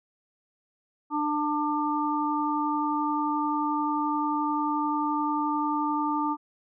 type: harmonic tone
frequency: 298.1 Hz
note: D4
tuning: 26 cents sharp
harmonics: 1 / 3 / 4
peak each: -28 / -28 / -30 dBFS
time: 1.1-6.37 s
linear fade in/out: 50 ms
effects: none